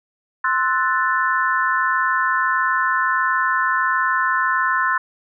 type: chord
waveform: sine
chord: F# half-diminished seventh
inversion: second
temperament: equal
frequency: 1046.5 / 1318.5 / 1480 / 1760 Hz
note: C6 / E6 / F#6 / A6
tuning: 0 / 0 / 0 / 0 cents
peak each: -20 / -24 / -22 / -22 dBFS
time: 0.44-4.98 s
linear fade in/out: 5 ms
effects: none